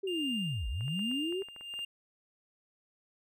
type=linear two-way sweep; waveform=sine; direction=down then up; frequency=400 to 49 to 400 Hz; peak=-32 dBFS; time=0.03-1.43 s; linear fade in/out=10 ms; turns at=0.68 s
type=tone with tremolo; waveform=triangle; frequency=2803 Hz; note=F7; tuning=6 cents sharp; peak=-32 dBFS; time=0.07-1.85 s; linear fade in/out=5 ms; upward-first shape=sine; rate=1.2 Hz; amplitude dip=80%
type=clicks; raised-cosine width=0.5 ms; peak=-37 dBFS; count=11; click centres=0.809 / 0.881 / 0.993 / 1.114 / 1.325 / 1.421 / 1.486 / 1.563 / 1.61 / 1.739 / 1.791 s
effects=none